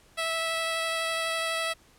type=tone with vibrato; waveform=10% pulse; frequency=655 Hz; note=E5; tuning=11 cents flat; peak=-19 dBFS; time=0.17-1.74 s; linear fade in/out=20 ms; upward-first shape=sine; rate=12 Hz; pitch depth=8 cents each way; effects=pink hiss -59 dBFS RMS until 1.98 s + low-pass 12000 Hz 12 dB/octave